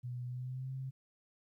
sine tone with pitch glide, 123.47 to 132.33 Hz, B2 to C3, 0 to +20 cents, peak -38 dBFS, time 0.03-0.91 s, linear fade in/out 20 ms, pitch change +120 cents, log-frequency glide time 0.26-0.72 s, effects 13-bit

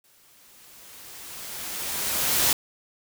white noise with exponential growth, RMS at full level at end -20 dBFS, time 0.04-2.53 s, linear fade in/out 2 ms, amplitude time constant 540 ms, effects none

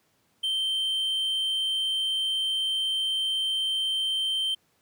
triangle tone, 3122 Hz, G7, 8 cents flat, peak -23 dBFS, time 0.43-4.55 s, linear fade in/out 10 ms, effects pink hiss -68 dBFS RMS until 4.81 s + high-pass 100 Hz 12 dB/octave

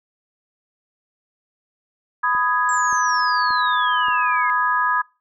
sine chord, G# minor, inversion first, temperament just, 996.7 / 1245.9 / 1661.2 Hz, B5 / D#6 / G#6, +16 / +2 / 0 cents, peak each -21 dBFS, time 2.23-5.02 s, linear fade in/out 10 ms
click train, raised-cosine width 2 ms, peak -27 dBFS, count 4, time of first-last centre 2.35-4.084 s, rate 1.73 Hz
sine exponential sweep, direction down, 7600 to 2093 Hz, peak -28 dBFS, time 2.69-4.5 s, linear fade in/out 0 ms
effects noise-tail reverb RT60 0.3 s tail -25 dB re dry

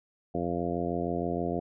harmonic tone, 86.4 Hz, F2, 18 cents flat, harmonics 1 / 2 / 3 / 4 / 5 / 6 / 7 / 8, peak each -40 / -35 / -35 / -35 / -36 / -38 / -40 / -35 dBFS, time 0.34-1.6 s, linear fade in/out 10 ms, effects none

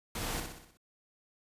pink noise with echo, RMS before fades -37 dBFS, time 0.15-0.4 s, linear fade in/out 2 ms, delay 62 ms, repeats 6, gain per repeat -5 dB, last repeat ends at 0.772 s, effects resampled to 32000 Hz

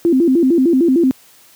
sine tone with vibrato, 297.9 Hz, D4, 25 cents sharp, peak -9 dBFS, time 0.05-1.11 s, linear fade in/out 0 ms, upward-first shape square, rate 6.6 Hz, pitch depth 230 cents each way, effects white hiss -47 dBFS RMS until 1.55 s + high-pass 100 Hz 12 dB/octave

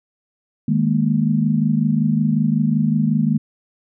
sine chord, D# suspended fourth, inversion none, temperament equal, 155.56 / 207.7 / 233.1 Hz, D#3 / G#3 / A#3, 0 / 0 / 0 cents, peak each -19 dBFS, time 0.68-3.38 s, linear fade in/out 5 ms, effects none

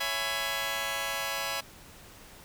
10% pulse chord, C# minor seventh, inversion none, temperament just, 554.4 / 665.2 / 831.5 / 997.9 Hz, C#5 / E5 / G#5 / B5, 0 / +16 / +2 / +18 cents, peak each -28 dBFS, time 0-1.61 s, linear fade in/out 10 ms, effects pink hiss -51 dBFS RMS until 2.44 s

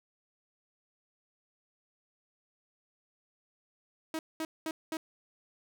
sawtooth tone bursts, 318.7 Hz, D#4, 42 cents sharp, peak -29 dBFS, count 4, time 4.14-4.97 s, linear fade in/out 2 ms, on 50 ms, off 210 ms, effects none

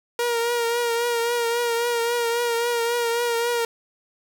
sawtooth tone with vibrato, 471.5 Hz, A#4, 20 cents sharp, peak -17 dBFS, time 0.19-3.65 s, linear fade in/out 2 ms, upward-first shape triangle, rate 3.7 Hz, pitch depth 41 cents each way, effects none

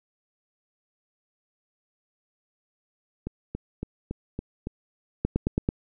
two click trains, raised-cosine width 3 ms, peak -10 / -18 dBFS, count 5 / 6, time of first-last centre 5.25-5.689 / 3.27-4.671 s, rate 9.11 / 3.57 Hz, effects none

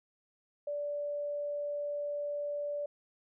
sine tone, 582 Hz, D5, 16 cents flat, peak -33 dBFS, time 0.67-2.86 s, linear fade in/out 5 ms, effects none

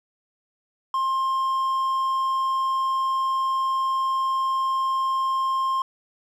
triangle tone, 1060 Hz, C6, 22 cents sharp, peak -19 dBFS, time 0.94-5.82 s, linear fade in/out 2 ms, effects none

